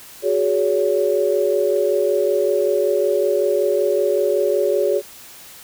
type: chord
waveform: sine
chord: F# suspended second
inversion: none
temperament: equal with one note detuned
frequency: 370 / 415.3 / 565 Hz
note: F#4 / G#4 / C#5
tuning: 0 / 0 / +33 cents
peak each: -21 / -19 / -19 dBFS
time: 0.22-5.02 s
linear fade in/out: 50 ms
effects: white hiss -41 dBFS RMS until 5.63 s